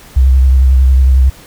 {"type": "tone with vibrato", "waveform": "sine", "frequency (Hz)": 65.41, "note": "C2", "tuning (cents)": 0, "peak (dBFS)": -4, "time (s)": [0.16, 1.3], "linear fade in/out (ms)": 10, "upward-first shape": "triangle", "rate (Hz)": 11, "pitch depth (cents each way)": 55, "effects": ["pink hiss -38 dBFS RMS until 1.46 s"]}